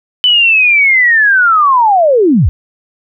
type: linear sweep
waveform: sine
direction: down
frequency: 3013 to 51.91 Hz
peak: -5 dBFS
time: 0.24-2.49 s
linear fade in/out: 0 ms
effects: none